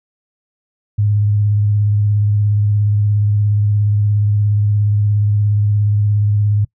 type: tone with vibrato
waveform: sine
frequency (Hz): 103.83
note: G#2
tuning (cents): 0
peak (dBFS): -11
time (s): 0.98-6.65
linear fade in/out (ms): 10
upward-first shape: sine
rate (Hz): 17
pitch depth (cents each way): 26
effects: noise-tail reverb RT60 0.1 s tail -23 dB re dry